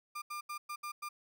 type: tone bursts at uneven times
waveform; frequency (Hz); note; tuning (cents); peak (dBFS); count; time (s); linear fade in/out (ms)
35% pulse; 1200; D6; +37; -37; 6; 0.15-0.22 / 0.3-0.41 / 0.49-0.58 / 0.69-0.76 / 0.83-0.92 / 1.02-1.09; 10
effects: none